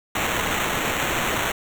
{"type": "noise with sample-and-hold", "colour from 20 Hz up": "white", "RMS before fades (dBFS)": -24, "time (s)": [0.15, 1.52], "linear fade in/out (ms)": 5, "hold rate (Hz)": 4900, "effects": []}